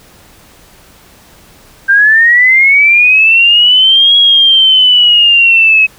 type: linear two-way sweep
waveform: sine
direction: up then down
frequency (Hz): 1571 to 3321 to 2555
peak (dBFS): -3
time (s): 1.88-5.87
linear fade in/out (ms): 20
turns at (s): 4.16
effects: pink hiss -41 dBFS RMS until 5.98 s